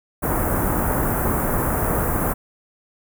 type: band-stop noise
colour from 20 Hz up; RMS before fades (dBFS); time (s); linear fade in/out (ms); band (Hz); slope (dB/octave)
pink; -21; 0.22-2.34; 20; 1500 to 11000; 24
effects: none